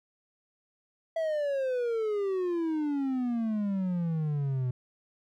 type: exponential sweep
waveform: triangle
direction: down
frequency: 662 to 123.47 Hz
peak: -25 dBFS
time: 1.16-4.71 s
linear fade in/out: 5 ms
effects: none